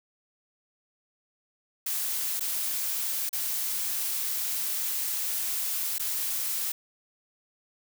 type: noise with dropouts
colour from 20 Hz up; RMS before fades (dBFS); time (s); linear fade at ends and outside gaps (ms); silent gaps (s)
blue; -30; 1.86-6.72; 5; 2.397-2.406 / 3.293-3.329 / 5.983-5.995
effects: none